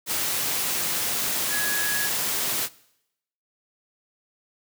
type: tone in noise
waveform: sine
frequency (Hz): 1675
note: G#6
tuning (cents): +14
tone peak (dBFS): -27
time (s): 1.49-2.1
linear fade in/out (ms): 50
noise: white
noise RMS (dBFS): -26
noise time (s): 0.06-2.69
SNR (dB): -4
effects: noise-tail reverb RT60 0.8 s tail -21 dB re dry + high-pass 100 Hz 12 dB/octave